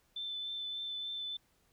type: tone with vibrato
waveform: sine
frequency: 3530 Hz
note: A7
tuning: 5 cents sharp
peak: -37 dBFS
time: 0.16-1.37 s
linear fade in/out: 5 ms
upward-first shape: triangle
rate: 3.4 Hz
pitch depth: 14 cents each way
effects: pink hiss -72 dBFS RMS until 1.72 s